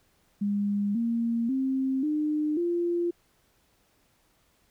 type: tone with pitch steps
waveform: sine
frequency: 203.2 / 232.1 / 265 / 302.7 / 345.7 Hz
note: G#3 / A#3 / C4 / D#4 / F4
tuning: -38 / -7 / +22 / -48 / -18 cents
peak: -24 dBFS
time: 0.41-3.11 s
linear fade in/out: 10 ms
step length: 540 ms
effects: pink hiss -67 dBFS RMS until 4.7 s